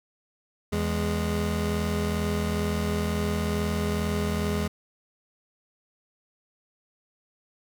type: tone pair together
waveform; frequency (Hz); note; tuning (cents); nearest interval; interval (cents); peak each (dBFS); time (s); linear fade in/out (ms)
25% pulse; 82.2 / 207.1; E2 / G#3; -4 / -5; octave + major third; 1599; -24; 0.72-4.68; 10
effects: none